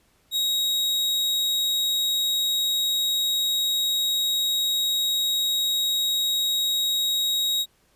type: tone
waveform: 40% pulse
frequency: 3792 Hz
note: A#7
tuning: 29 cents sharp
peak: -20 dBFS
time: 0.31-7.66 s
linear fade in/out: 50 ms
effects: pink hiss -63 dBFS RMS until 7.95 s + resampled to 32000 Hz